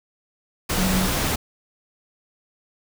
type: tone in noise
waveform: sine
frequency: 186.9 Hz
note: F#3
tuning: 18 cents sharp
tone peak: -21 dBFS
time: 0.77-1.07 s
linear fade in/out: 10 ms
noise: pink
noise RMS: -23 dBFS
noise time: 0.69-1.36 s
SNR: -1 dB
effects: none